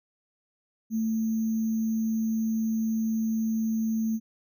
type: tone with sample-and-hold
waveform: sine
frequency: 222 Hz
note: A3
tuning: 16 cents sharp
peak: -24 dBFS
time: 0.9-4.2 s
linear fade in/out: 50 ms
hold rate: 6300 Hz
effects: none